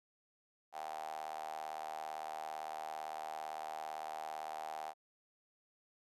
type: tone with high-pass filter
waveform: sawtooth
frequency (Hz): 77.78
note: D#2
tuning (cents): 0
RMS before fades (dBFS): -44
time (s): 0.72-4.94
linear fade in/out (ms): 50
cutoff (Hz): 760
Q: 9.5
effects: resampled to 32000 Hz